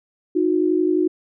sine tone pair together, 311.1 / 362.6 Hz, D#4 / F#4, 0 / -35 cents, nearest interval minor third, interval 265 cents, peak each -19 / -18 dBFS, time 0.35-1.08 s, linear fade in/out 10 ms, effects none

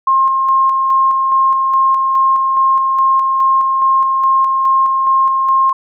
sine tone with tremolo, 1066 Hz, C6, 32 cents sharp, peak -8 dBFS, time 0.07-5.73 s, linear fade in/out 5 ms, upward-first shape square, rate 2.4 Hz, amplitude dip 30%, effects none

